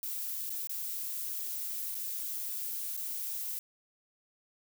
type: noise with dropouts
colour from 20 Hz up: violet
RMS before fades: -37 dBFS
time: 0.03-3.59 s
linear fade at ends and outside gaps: 1 ms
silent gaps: 0.495-0.502 / 0.672-0.694 / 1.946-1.951 / 2.967-2.974 s
effects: none